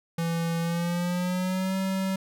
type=tone with pitch glide; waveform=square; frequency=167.1 to 190.84 Hz; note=E3 to G3; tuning=+24 to -46 cents; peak=-26 dBFS; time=0.18-2.16 s; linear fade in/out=5 ms; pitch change=+230 cents; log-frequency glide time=0.6-1.76 s; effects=none